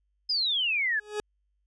sine exponential sweep, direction down, 5110 to 1646 Hz, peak -24 dBFS, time 0.29-1 s, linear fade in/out 10 ms
40% pulse tone with exponential growth, 420 Hz, G#4, 19 cents sharp, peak -25 dBFS, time 0.95-1.2 s, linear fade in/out 0 ms, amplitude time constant 54 ms
effects added 50 Hz sine -70 dBFS peak until 1.66 s + resampled to 22050 Hz

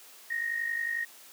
sine tone with amplitude modulation, 1864.7 Hz, A#6, in tune, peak -26 dBFS, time 0.3-1.05 s, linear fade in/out 10 ms, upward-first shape sine, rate 51.1 Hz, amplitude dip 65%, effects white hiss -52 dBFS RMS until 1.32 s + high-pass 300 Hz 12 dB/octave

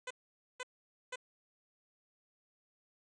10% pulse tone bursts, 504 Hz, B4, 35 cents sharp, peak -31 dBFS, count 3, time 0.07-1.158 s, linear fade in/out 5 ms, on 36 ms, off 490 ms, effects resampled to 22050 Hz

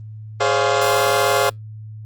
25% pulse chord, Db major seventh, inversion second, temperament equal with one note detuned, 415.3 / 523.3 / 563.7 / 698.5 Hz, Ab4 / C5 / Db5 / F5, 0 / 0 / +29 / 0 cents, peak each -17 dBFS, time 0.4-1.5 s, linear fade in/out 10 ms, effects added 108 Hz sine -32 dBFS peak until 2.05 s + Opus 24 kbps

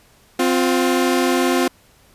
sawtooth tone pair together, 260.5 / 353.4 Hz, C4 / F4, -7 / +21 cents, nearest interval perfect fourth, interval 528 cents, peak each -14 dBFS, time 0.39-1.68 s, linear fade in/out 5 ms, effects pink hiss -53 dBFS RMS until 2.14 s + resampled to 32000 Hz

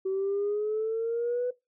sine exponential sweep, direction up, 378.6 to 499.1 Hz, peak -25 dBFS, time 0.05-1.51 s, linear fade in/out 10 ms, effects noise-tail reverb RT60 0.2 s tail -20 dB re dry + tanh soft clip ceiling -22 dBFS

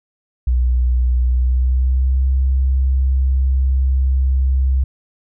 sine tone with pitch glide, 61.74 to 65.79 Hz, B1 to C2, 0 to +10 cents, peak -12 dBFS, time 0.47-4.84 s, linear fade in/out 5 ms, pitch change +110 cents, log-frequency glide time 1.23-2.27 s, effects none

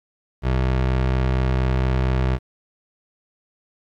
25% pulse tone, 64.3 Hz, C2, 30 cents flat, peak -14 dBFS, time 0.42-2.39 s, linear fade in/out 50 ms, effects low-pass 3000 Hz 12 dB/octave + 9-bit

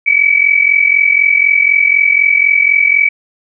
sine tone pair together, 2263 / 2307 Hz, C#7 / D7, +35 / -31 cents, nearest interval unison, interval 34 cents, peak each -10 dBFS, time 0.06-3.09 s, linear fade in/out 10 ms, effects none

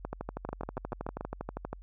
two click trains, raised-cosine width 1 ms, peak -21 / -21 dBFS, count 22 / 6, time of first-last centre 0.05-1.73 / 0.49-1.209 s, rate 12.5 / 6.95 Hz, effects added 46 Hz sine -46 dBFS peak until 1.82 s

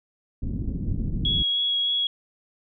pink low-pass noise, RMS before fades -27 dBFS, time 0.42-1.43 s, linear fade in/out 10 ms, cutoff 260 Hz, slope 24 dB/octave
sine tone with vibrato, 3330 Hz, G#7, 4 cents sharp, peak -21 dBFS, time 1.25-2.07 s, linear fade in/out 2 ms, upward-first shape sine, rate 3.3 Hz, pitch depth 10 cents each way
effects none

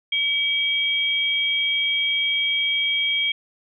sine tone pair together, 2289 / 3237 Hz, D7 / G#7, -45 / -45 cents, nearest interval tritone, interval 600 cents, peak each -23 / -21 dBFS, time 0.12-3.32 s, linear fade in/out 5 ms, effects none

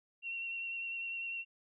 sine tone with vibrato, 2732 Hz, F7, 39 cents flat, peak -37 dBFS, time 0.22-1.45 s, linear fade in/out 50 ms, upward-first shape sine, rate 10 Hz, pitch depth 19 cents each way, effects none

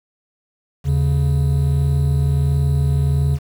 triangle tone pair together, 78.52 / 139.9 Hz, D#2 / C#3, +16 / +16 cents, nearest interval minor seventh, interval 1000 cents, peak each -16 / -14 dBFS, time 0.84-3.39 s, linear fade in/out 50 ms, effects 7-bit

